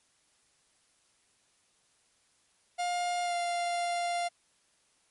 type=tone with pitch glide; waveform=45% pulse; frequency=707 to 696.9 Hz; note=F5 to F5; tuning=+21 to -4 cents; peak=-29 dBFS; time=2.78-4.29 s; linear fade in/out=20 ms; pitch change=-25 cents; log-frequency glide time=3.23-3.34 s; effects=white hiss -69 dBFS RMS until 5.1 s + MP3 48 kbps